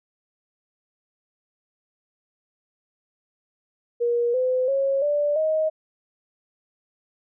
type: tone with pitch steps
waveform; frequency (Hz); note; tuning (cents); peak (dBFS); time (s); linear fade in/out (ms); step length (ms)
sine; 475.7 / 509.8 / 546.4 / 585.7 / 627.7; A#4 / C5 / C#5 / D5 / D#5; +35 / -45 / -25 / -5 / +15; -19; 4-5.7; 20; 340
effects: none